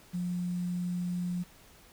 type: tone with quantisation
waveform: sine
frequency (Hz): 177.6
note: F3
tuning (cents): +29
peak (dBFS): -30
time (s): 0.13-1.44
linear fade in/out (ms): 20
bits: 9
effects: pink hiss -57 dBFS RMS until 1.92 s